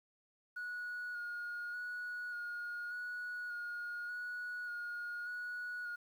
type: tone with vibrato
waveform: sine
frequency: 1448 Hz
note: F#6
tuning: 38 cents flat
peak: -38 dBFS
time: 0.56-5.96 s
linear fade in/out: 10 ms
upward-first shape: square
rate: 0.85 Hz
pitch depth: 17 cents each way
effects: tanh soft clip ceiling -37 dBFS + 11-bit

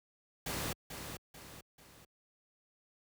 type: noise with echo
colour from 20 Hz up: pink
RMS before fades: -37 dBFS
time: 0.46-0.73 s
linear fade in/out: 5 ms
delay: 440 ms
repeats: 3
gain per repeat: -7 dB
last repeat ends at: 2.05 s
effects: high-pass 60 Hz 12 dB/octave

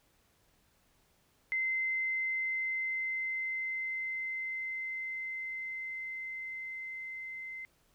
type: tone with level ramp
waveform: sine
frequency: 2069 Hz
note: C7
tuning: 20 cents flat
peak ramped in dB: -29 to -40 dBFS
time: 1.52-7.65 s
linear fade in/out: 0 ms
effects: pink hiss -70 dBFS RMS until 7.94 s

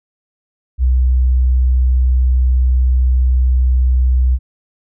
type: tone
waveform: sine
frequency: 63.2 Hz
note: B1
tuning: 41 cents sharp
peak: -9 dBFS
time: 0.78-4.39 s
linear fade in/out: 50 ms
effects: none

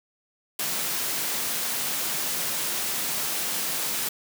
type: high-pass noise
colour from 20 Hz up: white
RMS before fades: -28 dBFS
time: 0.59-4.09 s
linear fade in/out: 5 ms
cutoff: 120 Hz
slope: 48 dB/octave
effects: none

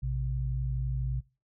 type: tone pair together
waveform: sine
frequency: 57.86 / 129.9 Hz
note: A#1 / C3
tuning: -12 / -12 cents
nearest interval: octave + major second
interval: 1400 cents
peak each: -31 / -31 dBFS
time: 0.02-1.21 s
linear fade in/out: 20 ms
effects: noise-tail reverb RT60 0.3 s tail -21 dB re dry

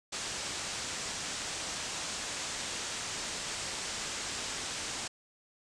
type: low-pass noise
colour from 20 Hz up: white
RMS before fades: -38 dBFS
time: 0.12-5.08 s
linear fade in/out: 10 ms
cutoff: 8300 Hz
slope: 48 dB/octave
effects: none

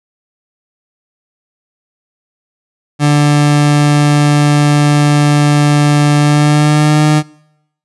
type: tone with pitch glide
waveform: 30% pulse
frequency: 146.83 to 151.74 Hz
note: D3 to D#3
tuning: 0 to -43 cents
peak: -4 dBFS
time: 2.99-7.23 s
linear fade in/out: 50 ms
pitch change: +57 cents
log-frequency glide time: 6.17-7.04 s
effects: noise-tail reverb RT60 0.8 s tail -24 dB re dry + resampled to 24000 Hz

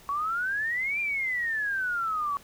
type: exponential two-way sweep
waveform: sine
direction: up then down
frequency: 1108.7 to 2406 to 1119 Hz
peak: -26 dBFS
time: 0.09-2.37 s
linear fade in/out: 0 ms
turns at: 1 s
effects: pink hiss -53 dBFS RMS until 2.43 s

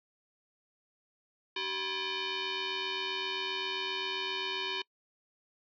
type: tone with frequency modulation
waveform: sine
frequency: 293.7 Hz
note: D4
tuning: in tune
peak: -32 dBFS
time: 1.56-4.82 s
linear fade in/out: 5 ms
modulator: 675 Hz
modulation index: 5.7
effects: noise-tail reverb RT60 0.1 s tail -24 dB re dry

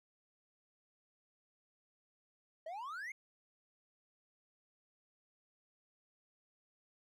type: exponential sweep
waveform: triangle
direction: up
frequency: 614 to 2207 Hz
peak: -40 dBFS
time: 2.66-3.12 s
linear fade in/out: 5 ms
effects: none

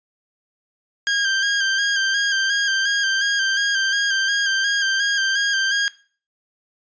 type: tone with vibrato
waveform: sawtooth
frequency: 1600 Hz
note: G6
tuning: 35 cents sharp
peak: -14 dBFS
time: 1.07-5.88 s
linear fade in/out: 0 ms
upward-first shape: square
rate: 2.8 Hz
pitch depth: 32 cents each way
effects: noise-tail reverb RT60 0.4 s tail -18 dB re dry + resampled to 16000 Hz

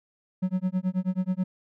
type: tone with tremolo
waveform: triangle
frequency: 185 Hz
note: F#3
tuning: in tune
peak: -19 dBFS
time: 0.42-1.44 s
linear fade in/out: 10 ms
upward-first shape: sine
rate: 9.3 Hz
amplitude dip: 100%
effects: none

